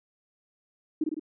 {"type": "tone with echo", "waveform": "sine", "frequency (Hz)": 311.1, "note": "D#4", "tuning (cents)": 0, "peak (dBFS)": -22, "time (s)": [1.01, 1.04], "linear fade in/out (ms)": 5, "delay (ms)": 52, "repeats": 3, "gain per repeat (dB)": -3, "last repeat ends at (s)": 1.196, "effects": []}